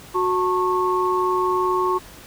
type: tone cluster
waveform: sine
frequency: 367.1 / 893 / 1095 Hz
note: F#4 / A5 / C#6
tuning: -14 / +25 / -22 cents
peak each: -21 / -26 / -21 dBFS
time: 0.14-1.99 s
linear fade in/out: 20 ms
effects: pink hiss -43 dBFS RMS until 2.26 s

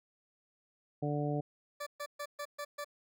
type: harmonic tone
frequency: 146.83 Hz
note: D3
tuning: in tune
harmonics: 1 / 2 / 3 / 4 / 5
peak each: -34 / -37 / -39 / -40 / -41 dBFS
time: 1.02-1.41 s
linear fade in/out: 10 ms
type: tone bursts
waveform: 20% pulse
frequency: 582 Hz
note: D5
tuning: 16 cents flat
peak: -33 dBFS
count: 6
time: 1.8-2.846 s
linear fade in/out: 10 ms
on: 66 ms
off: 130 ms
effects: none

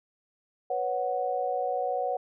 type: chord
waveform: sine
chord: B suspended second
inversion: none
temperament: equal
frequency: 493.9 / 554.4 / 740 Hz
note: B4 / C#5 / F#5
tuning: 0 / 0 / 0 cents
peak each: -32 / -32 / -29 dBFS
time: 0.7-2.17 s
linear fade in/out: 5 ms
effects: none

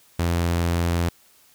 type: tone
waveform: sawtooth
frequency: 85.5 Hz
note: F2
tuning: 36 cents flat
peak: -16 dBFS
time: 0.19-1.09 s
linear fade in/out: 5 ms
effects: white hiss -56 dBFS RMS until 1.54 s

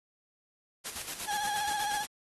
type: noise with tremolo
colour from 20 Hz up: white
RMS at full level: -37 dBFS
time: 0.84-2.07 s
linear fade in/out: 20 ms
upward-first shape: square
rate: 8.4 Hz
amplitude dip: 55%
type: tone with vibrato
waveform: 35% pulse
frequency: 830 Hz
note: G#5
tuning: 1 cent flat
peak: -29 dBFS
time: 1.27-2.04 s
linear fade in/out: 20 ms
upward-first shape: sine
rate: 15 Hz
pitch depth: 44 cents each way
effects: AAC 32 kbps

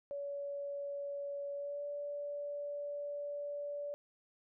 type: tone with pitch glide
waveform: sine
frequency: 567 to 577.9 Hz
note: C#5 to D5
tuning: +39 to -28 cents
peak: -38 dBFS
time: 0.11-3.94 s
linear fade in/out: 0 ms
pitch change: +33 cents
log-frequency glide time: 1.54-1.84 s
effects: none

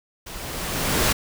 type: noise with level ramp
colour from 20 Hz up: pink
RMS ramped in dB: -37 to -18 dBFS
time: 0.26-1.13 s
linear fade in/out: 10 ms
effects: none

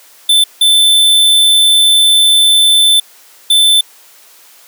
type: tone bursts at uneven times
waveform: square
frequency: 3531 Hz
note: A7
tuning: 5 cents sharp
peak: -6 dBFS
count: 3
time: 0.29-0.44 / 0.61-3 / 3.5-3.81 s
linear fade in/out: 5 ms
effects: white hiss -42 dBFS RMS until 4.67 s + high-pass 400 Hz 12 dB/octave

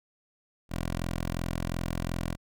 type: tone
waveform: 10% pulse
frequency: 42.78 Hz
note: F1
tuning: 35 cents flat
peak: -22 dBFS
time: 0.69-2.37 s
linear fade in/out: 50 ms
effects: none

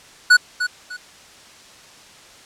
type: tone with echo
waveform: square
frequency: 1472 Hz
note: F#6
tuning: 9 cents flat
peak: -8 dBFS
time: 0.3-0.37 s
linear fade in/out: 10 ms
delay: 300 ms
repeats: 2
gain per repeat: -11 dB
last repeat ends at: 0.97 s
effects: white hiss -45 dBFS RMS until 2.45 s + low-pass 7000 Hz 12 dB/octave

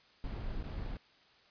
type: noise with dropouts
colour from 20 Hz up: brown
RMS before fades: -39 dBFS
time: 0.24-0.97 s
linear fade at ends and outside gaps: 1 ms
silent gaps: 0.628-0.639 s
effects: white hiss -64 dBFS RMS until 1.5 s + resampled to 11025 Hz

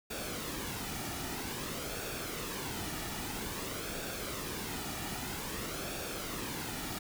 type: noise with flanger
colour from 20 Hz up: pink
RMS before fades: -39 dBFS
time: 0.1-6.99 s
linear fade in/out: 10 ms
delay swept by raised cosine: 0.98 to 1.94 ms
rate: 0.51 Hz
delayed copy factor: -0.5
effects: none

